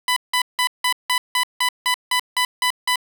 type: tone bursts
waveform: 15% pulse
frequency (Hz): 997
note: B5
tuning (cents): +16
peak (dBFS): -10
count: 12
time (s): 0.08-2.958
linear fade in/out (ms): 2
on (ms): 84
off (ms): 170
effects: none